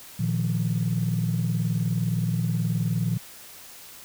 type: chord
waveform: sine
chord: Bb suspended fourth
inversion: none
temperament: equal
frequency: 116.54 / 155.56 / 174.61 Hz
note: Bb2 / Eb3 / F3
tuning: 0 / 0 / 0 cents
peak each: -25 / -27 / -26 dBFS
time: 0.19-3.18 s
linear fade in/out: 10 ms
effects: tanh soft clip ceiling -15 dBFS + white hiss -45 dBFS RMS until 4.04 s